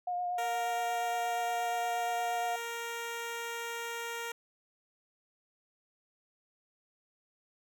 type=tone with vibrato; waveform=sine; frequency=714 Hz; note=F5; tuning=38 cents sharp; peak=-31 dBFS; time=0.07-2.56 s; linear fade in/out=5 ms; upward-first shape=sine; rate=8.5 Hz; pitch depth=17 cents each way
type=tone; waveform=10% pulse; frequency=466.2 Hz; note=A#4; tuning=in tune; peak=-28 dBFS; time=0.38-4.32 s; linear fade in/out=5 ms
effects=none